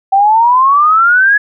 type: exponential sweep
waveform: sine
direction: up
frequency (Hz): 766 to 1700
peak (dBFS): -5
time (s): 0.12-1.38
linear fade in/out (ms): 10
effects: none